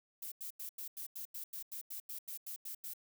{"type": "noise bursts", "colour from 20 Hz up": "violet", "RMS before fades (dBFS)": -44, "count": 15, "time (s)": [0.22, 2.936], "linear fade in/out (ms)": 5, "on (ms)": 98, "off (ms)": 89, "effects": []}